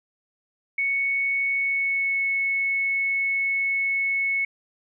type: tone with pitch glide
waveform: sine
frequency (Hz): 2217 to 2202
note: C#7 to C#7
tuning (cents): 0 to -12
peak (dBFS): -21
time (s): 0.78-4.45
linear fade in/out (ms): 5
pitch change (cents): -12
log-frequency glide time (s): 1.54-2.22
effects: none